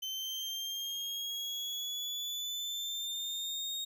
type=linear sweep; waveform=35% pulse; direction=up; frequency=3077 to 3729 Hz; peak=-34 dBFS; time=0.02-3.85 s; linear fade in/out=10 ms; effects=none